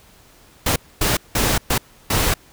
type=noise bursts at uneven times; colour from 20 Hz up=pink; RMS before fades=-18 dBFS; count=5; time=0.66-0.76 / 1.01-1.17 / 1.35-1.58 / 1.7-1.78 / 2.1-2.34 s; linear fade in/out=5 ms; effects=pink hiss -50 dBFS RMS until 2.52 s